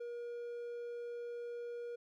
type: tone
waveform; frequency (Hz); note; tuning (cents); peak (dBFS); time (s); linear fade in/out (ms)
triangle; 476.4; A#4; +38; -39; 0-1.96; 10
effects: none